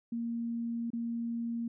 sine tone with dropouts, 233.1 Hz, A#3, in tune, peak -32 dBFS, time 0.12-1.68 s, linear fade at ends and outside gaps 5 ms, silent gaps 0.904-0.932 s, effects none

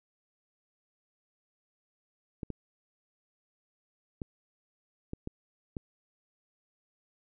clicks, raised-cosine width 3 ms, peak -23 dBFS, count 6, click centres 2.432 / 2.503 / 4.218 / 5.134 / 5.274 / 5.768 s, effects none

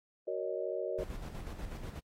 sine chord, D# minor seventh, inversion first, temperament just, 373.4 / 466.7 / 560 / 622.3 Hz, F#4 / A#4 / C#5 / D#5, +16 / +2 / +18 / 0 cents, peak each -39 dBFS, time 0.27-1.04 s, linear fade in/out 10 ms
brown noise with tremolo, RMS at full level -40 dBFS, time 0.98-2 s, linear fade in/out 10 ms, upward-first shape square, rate 8.2 Hz, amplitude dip 45%
effects AAC 48 kbps

